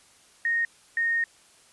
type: tone pair in turn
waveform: sine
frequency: 1856 / 1849.3 Hz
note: A#6 / A#6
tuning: -8 / -14 cents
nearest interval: unison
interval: 6 cents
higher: first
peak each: -22 dBFS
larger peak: neither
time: 0.45-0.65 / 0.97-1.24 s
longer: second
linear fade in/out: 2 ms
effects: white hiss -57 dBFS RMS until 1.72 s + resampled to 24000 Hz